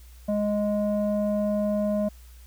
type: tone with low-pass filter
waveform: square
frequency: 207.7 Hz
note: G#3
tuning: in tune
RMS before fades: -25 dBFS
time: 0.28-2.09 s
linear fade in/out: 10 ms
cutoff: 650 Hz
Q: 2.9
effects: added 60 Hz sine -45 dBFS peak until 2.46 s + white hiss -57 dBFS RMS until 2.46 s